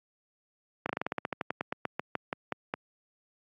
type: slowing click train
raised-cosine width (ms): 0.5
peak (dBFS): -15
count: 20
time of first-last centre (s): 0.86-2.739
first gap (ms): 33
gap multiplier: 1.11
effects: high-pass 150 Hz 12 dB/octave + Opus 48 kbps